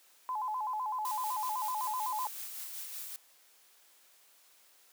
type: tone with vibrato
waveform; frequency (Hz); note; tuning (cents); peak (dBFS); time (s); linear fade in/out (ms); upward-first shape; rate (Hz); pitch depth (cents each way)
sine; 933; A#5; +1; -32; 0.29-2.27; 0; square; 7.9; 150
type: noise with tremolo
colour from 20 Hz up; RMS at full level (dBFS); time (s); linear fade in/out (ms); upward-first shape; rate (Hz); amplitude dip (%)
blue; -41; 1.05-3.16; 0; sine; 5.3; 35
effects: white hiss -63 dBFS RMS until 4.92 s + high-pass 400 Hz 12 dB/octave